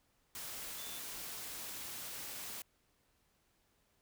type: tone in noise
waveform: sine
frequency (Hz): 3520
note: A7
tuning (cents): 0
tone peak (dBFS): -51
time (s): 0.78-0.99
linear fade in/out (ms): 2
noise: white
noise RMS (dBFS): -45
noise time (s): 0.35-2.62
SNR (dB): -9
effects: pink hiss -75 dBFS RMS until 4.01 s